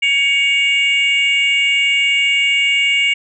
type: tone pair together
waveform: sine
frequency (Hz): 2236 / 2821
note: C#7 / F7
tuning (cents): +14 / +17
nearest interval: major third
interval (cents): 403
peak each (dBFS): -12 / -14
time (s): 0.02-3.14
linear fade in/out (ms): 10
effects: tanh soft clip ceiling -8 dBFS